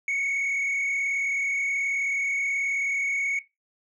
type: tone with frequency modulation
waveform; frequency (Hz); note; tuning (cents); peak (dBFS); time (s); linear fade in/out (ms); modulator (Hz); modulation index
sine; 2217; C#7; 0; -21; 0.08-3.39; 2; 38.7; 1
effects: noise-tail reverb RT60 0.2 s tail -18 dB re dry + tanh soft clip ceiling -23 dBFS